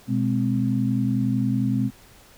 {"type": "tone cluster", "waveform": "sine", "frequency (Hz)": [123.6, 208.3, 259.2], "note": ["B2", "G#3", "C4"], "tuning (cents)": [2, 5, -16], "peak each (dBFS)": -24, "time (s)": [0.07, 1.91], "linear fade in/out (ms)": 50, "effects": ["pink hiss -51 dBFS RMS until 2.37 s"]}